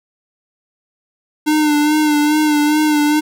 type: tone with vibrato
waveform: square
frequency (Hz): 300.9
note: D4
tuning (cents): +42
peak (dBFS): -12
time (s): 1.46-3.21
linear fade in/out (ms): 20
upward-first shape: sine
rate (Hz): 2.4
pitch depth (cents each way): 36
effects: none